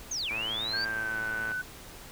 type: linear two-way sweep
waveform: sine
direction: down then up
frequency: 6645 to 2276 to 4708 Hz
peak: -30 dBFS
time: 0.11-0.85 s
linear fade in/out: 5 ms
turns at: 0.3 s
type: click train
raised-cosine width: 0.5 ms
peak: -25 dBFS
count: 135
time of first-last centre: 0.31-1.517 s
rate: 111 Hz
type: tone with pitch glide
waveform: sine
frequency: 1582 to 1499.3 Hz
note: G6 to F#6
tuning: +15 to +22 cents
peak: -30 dBFS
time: 0.73-1.62 s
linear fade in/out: 10 ms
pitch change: -93 cents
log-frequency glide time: 0.89-1.19 s
effects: pink hiss -47 dBFS RMS until 2.11 s